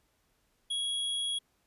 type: tone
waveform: square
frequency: 3322 Hz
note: G#7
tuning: in tune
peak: -31 dBFS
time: 0.7-1.39 s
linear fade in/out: 10 ms
effects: pink hiss -73 dBFS RMS until 1.66 s + resampled to 32000 Hz